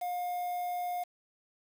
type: tone with quantisation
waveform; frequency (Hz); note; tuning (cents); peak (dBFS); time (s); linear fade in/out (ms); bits
triangle; 713; F5; +36; -30; 0.01-1.04; 10; 8
effects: none